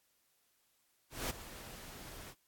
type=noise with ADSR envelope; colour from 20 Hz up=pink; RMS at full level=-36 dBFS; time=1.1-2.35 s; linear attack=200 ms; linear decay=15 ms; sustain=-14 dB; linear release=56 ms; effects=white hiss -75 dBFS RMS until 2.47 s + AAC 64 kbps